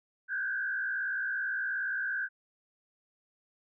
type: tone with frequency modulation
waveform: sine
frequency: 1568 Hz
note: G6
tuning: in tune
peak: -30 dBFS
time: 0.28-2.29 s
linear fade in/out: 50 ms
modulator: 58.7 Hz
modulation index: 1.3
effects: none